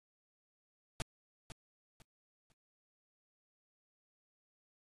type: noise with echo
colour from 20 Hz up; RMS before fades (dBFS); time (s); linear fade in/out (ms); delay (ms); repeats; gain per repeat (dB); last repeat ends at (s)
pink; -36; 1-1.02; 0; 500; 3; -11; 2.52
effects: AAC 32 kbps